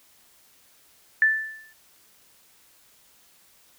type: tone with exponential decay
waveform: sine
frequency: 1760 Hz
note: A6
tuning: in tune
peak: -13 dBFS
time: 1.22-1.73 s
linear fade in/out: 1 ms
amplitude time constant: 110 ms
effects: white hiss -58 dBFS RMS until 3.78 s